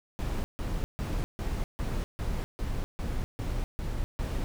brown noise bursts, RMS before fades -31 dBFS, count 11, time 0.19-4.44 s, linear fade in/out 0 ms, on 250 ms, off 150 ms, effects none

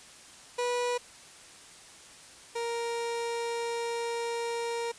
30% pulse tone pair in turn, 488.2 / 467.6 Hz, B4 / A#4, -20 / +5 cents, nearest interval minor second, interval 75 cents, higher first, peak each -25 / -28 dBFS, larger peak first, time 0.58-0.98 / 2.55-4.92 s, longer second, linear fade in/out 10 ms, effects white hiss -51 dBFS RMS until 4.98 s + resampled to 22050 Hz

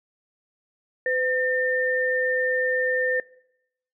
sine tone pair together, 507.1 / 1807 Hz, B4 / A6, +46 / +46 cents, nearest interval octave + minor seventh, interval 2200 cents, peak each -24 dBFS, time 1.06-3.2 s, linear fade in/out 2 ms, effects noise-tail reverb RT60 0.8 s tail -21 dB re dry

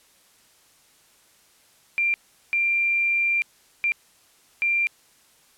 sine tone bursts at uneven times, 2375 Hz, D7, 19 cents sharp, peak -19 dBFS, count 4, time 1.98-2.14 / 2.53-3.42 / 3.84-3.92 / 4.62-4.87 s, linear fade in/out 0 ms, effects white hiss -58 dBFS RMS until 5.57 s + low-pass 12000 Hz 12 dB/octave

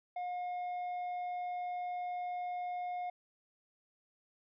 sine tone with tanh clipping, 717 Hz, F5, 45 cents sharp, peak -37 dBFS, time 0.16-3.1 s, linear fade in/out 5 ms, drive 5 dB, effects none

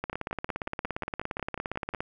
two click trains, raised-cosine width 0.5 ms, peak -20 / -16 dBFS, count 11 / 35, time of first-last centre 0.13-1.938 / 0.04-2.005 s, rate 5.53 / 17.3 Hz, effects none

